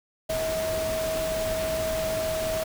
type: tone in noise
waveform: sine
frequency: 640 Hz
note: D#5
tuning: 49 cents sharp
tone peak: -26 dBFS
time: 0.29-2.64 s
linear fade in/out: 10 ms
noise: pink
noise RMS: -33 dBFS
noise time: 0.29-2.64 s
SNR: +4 dB
effects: none